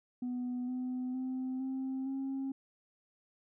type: tone with pitch steps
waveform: sine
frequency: 247.8 / 253 / 258.3 / 263.8 / 269.3 Hz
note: B3 / B3 / C4 / C4 / C#4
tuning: +6 / +42 / -22 / +14 / -50 cents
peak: -32 dBFS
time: 0.22-2.52 s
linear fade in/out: 5 ms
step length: 460 ms
effects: tanh soft clip ceiling -32 dBFS